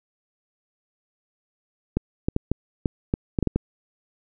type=clicks; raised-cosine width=3 ms; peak=-8 dBFS; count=10; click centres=1.97 / 2.285 / 2.364 / 2.516 / 2.858 / 3.139 / 3.388 / 3.427 / 3.473 / 3.56 s; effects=none